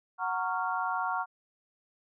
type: chord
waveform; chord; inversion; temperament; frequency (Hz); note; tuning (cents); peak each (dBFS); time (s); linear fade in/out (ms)
sine; Gb major seventh; none; just; 740 / 925 / 1110 / 1387.5; Gb5 / Bb5 / Db6 / F6; 0 / -14 / +2 / -12; -34; 0.18-1.26; 50
effects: none